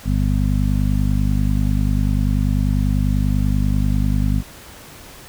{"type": "harmonic tone", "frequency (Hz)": 50.2, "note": "G1", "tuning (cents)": 42, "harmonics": [1, 2, 3, 4, 5], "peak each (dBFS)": [-18, -21, -23, -24, -25], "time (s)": [0.04, 4.43], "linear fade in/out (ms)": 50, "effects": ["pink hiss -40 dBFS RMS until 5.28 s"]}